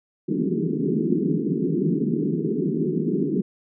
pink band-pass noise, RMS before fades -23 dBFS, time 0.28-3.42 s, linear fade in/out 5 ms, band 150 to 420 Hz, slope 96 dB/octave, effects none

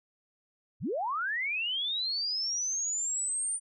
sine linear sweep, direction up, 66.5 to 9110 Hz, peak -29 dBFS, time 0.8-3.6 s, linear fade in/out 50 ms, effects none

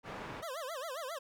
white low-pass noise, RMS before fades -44 dBFS, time 0.03-0.44 s, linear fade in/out 50 ms, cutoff 1300 Hz, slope 12 dB/octave
25% pulse tone with vibrato, 585 Hz, D5, 7 cents flat, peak -35 dBFS, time 0.42-1.19 s, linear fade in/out 10 ms, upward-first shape sine, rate 7.4 Hz, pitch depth 260 cents each way
effects none

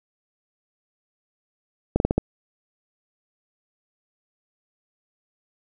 slowing click train, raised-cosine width 2 ms, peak -5 dBFS, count 5, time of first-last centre 1.96-2.18 s, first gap 41 ms, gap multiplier 1.2, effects none

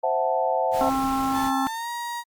sine chord, F# half-diminished seventh, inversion second, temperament equal, 523.3 / 659.3 / 740 / 880 Hz, C5 / E5 / F#5 / A5, 0 / 0 / 0 / 0 cents, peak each -26 dBFS, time 0.03-0.9 s, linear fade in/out 10 ms
pink noise, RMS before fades -36 dBFS, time 0.71-1.52 s, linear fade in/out 50 ms
harmonic tone, 267.5 Hz, C4, 38 cents sharp, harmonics 1 / 3 / 4 / 5, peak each -25 / -26 / -29 / -31 dBFS, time 0.81-1.67 s, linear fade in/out 0 ms
35% pulse tone with pitch glide, 875 to 948.7 Hz, A5 to A#5, -10 to +30 cents, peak -27 dBFS, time 1.32-2.24 s, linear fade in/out 50 ms, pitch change +140 cents, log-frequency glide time 1.63-1.89 s
effects Opus 48 kbps

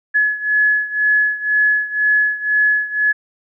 sine beating tone pair, 1700 / 1702 Hz, G#6 / G#6, +40 / +42 cents, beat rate 2 Hz, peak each -15 / -18 dBFS, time 0.14-3.13 s, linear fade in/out 20 ms, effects none

